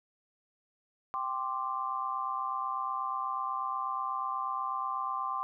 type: chord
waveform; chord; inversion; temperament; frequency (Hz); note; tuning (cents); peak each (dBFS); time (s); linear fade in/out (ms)
sine; G suspended fourth; none; equal; 784 / 1046.5 / 1174.7; G5 / C6 / D6; 0 / 0 / 0; -39 / -34 / -35; 1.14-5.43; 0
effects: none